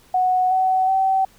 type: tone with pitch steps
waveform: sine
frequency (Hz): 738 / 752.2 / 766.7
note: F#5 / F#5 / G5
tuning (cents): -5 / +28 / -39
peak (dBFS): -15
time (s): 0.14-1.25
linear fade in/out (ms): 5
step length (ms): 370
effects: pink hiss -53 dBFS RMS until 1.38 s